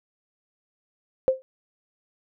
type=tone with exponential decay; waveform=sine; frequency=523.3 Hz; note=C5; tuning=in tune; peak=-12 dBFS; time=1.28-1.42 s; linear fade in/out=0 ms; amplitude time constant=30 ms; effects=none